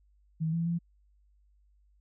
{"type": "tone with pitch steps", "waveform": "sine", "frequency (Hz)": [159.8, 167.1, 170.1], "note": ["D#3", "E3", "F3"], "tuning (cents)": [47, 24, -45], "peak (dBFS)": -27, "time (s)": [0.4, 0.79], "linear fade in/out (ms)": 20, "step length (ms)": 130, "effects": ["added 50 Hz sine -62 dBFS peak until 2 s"]}